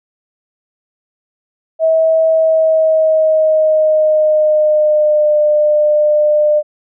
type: tone with pitch glide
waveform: sine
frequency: 644 to 600.9 Hz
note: E5 to D5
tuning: -41 to +40 cents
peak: -8 dBFS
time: 1.79-6.63 s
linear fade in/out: 50 ms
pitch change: -119 cents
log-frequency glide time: 2.28-5.34 s
effects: none